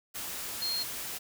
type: tone in noise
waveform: sine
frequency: 4227 Hz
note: C8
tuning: 17 cents sharp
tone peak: -30 dBFS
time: 0.61-0.84 s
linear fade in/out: 20 ms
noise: white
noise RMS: -38 dBFS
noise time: 0.14-1.19 s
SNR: +5 dB
effects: none